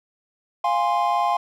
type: chord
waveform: triangle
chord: F minor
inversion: none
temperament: equal with one note detuned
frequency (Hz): 698.5 / 823 / 1046.5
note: F5 / Ab5 / C6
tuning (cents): 0 / -16 / 0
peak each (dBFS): -21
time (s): 0.64-1.37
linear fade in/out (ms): 5
effects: none